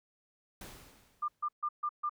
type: noise with exponential decay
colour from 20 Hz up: pink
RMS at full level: -46 dBFS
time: 0.61-1.53 s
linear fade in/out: 2 ms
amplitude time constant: 200 ms
type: tone bursts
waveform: sine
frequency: 1199 Hz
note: D6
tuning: 36 cents sharp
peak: -30 dBFS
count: 5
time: 1.22-2.095 s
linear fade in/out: 10 ms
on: 63 ms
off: 140 ms
effects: none